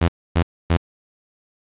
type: tone bursts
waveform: sawtooth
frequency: 84.6 Hz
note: E2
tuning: 45 cents sharp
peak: -10 dBFS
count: 3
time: 0.01-0.772 s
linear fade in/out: 10 ms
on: 74 ms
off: 270 ms
effects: resampled to 8000 Hz + 7-bit